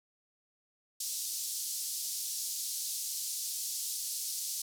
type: band-pass noise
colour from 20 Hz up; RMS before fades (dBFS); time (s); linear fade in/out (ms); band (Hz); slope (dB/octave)
pink; -37; 1-4.62; 5; 4800 to 14000; 24
effects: none